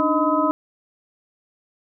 sine tone cluster, 290.8 / 308.7 / 625 / 1008 / 1273 Hz, D4 / D#4 / D#5 / B5 / D#6, -17 / -14 / +8 / +35 / +39 cents, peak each -23 dBFS, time 0-0.51 s, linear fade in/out 0 ms, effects none

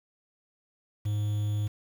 triangle tone with quantisation, 104.6 Hz, G#2, 13 cents sharp, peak -24 dBFS, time 1.05-1.68 s, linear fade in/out 10 ms, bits 8, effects none

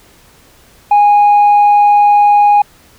sine tone with tanh clipping, 824 Hz, G#5, 14 cents flat, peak -5 dBFS, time 0.91-2.62 s, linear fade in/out 5 ms, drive 1 dB, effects pink hiss -45 dBFS RMS until 2.98 s

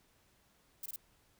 violet noise bursts, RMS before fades -42 dBFS, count 3, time 0.83-0.96 s, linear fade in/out 2 ms, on 28 ms, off 23 ms, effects pink hiss -70 dBFS RMS until 1.39 s

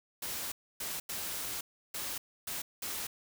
white noise bursts at uneven times, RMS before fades -38 dBFS, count 6, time 0.22-0.52 / 0.8-1 / 1.09-1.61 / 1.94-2.18 / 2.47-2.62 / 2.82-3.07 s, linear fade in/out 5 ms, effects none

